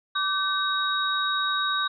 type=tone cluster; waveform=sine; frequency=1163 / 1534 / 3790 Hz; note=D6 / G6 / A#7; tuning=-17 / -38 / +28 cents; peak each=-27 / -28 / -27 dBFS; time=0.15-1.88 s; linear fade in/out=10 ms; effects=none